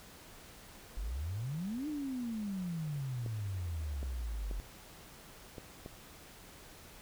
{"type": "exponential two-way sweep", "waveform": "sine", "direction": "up then down", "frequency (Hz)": [44.62, 309.3, 44.62], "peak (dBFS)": -35, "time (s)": [0.97, 4.6], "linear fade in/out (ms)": 0, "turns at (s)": 1.88}
{"type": "clicks", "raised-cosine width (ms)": 2, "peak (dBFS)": -31, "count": 5, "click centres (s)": [3.262, 4.03, 4.512, 5.582, 5.861]}
{"effects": ["pink hiss -54 dBFS RMS until 7.01 s"]}